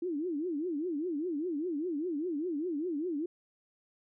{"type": "tone with vibrato", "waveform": "sine", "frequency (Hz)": 322.9, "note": "E4", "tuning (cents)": -36, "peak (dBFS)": -31, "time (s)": [0.02, 3.26], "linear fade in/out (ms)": 5, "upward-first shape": "triangle", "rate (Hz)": 5, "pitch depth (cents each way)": 280, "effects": []}